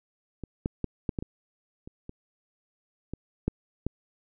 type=clicks; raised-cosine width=3 ms; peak=-23 / -14 / -15 / -14 / -17 / -21 / -29 / -26 / -21 / -12 / -15 dBFS; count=11; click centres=0.437 / 0.659 / 0.843 / 1.092 / 1.188 / 1.225 / 1.875 / 2.094 / 3.136 / 3.48 / 3.866 s; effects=none